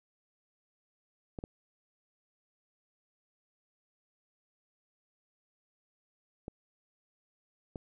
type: clicks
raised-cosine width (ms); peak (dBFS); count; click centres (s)
2; -26; 4; 1.388 / 1.439 / 6.481 / 7.758
effects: none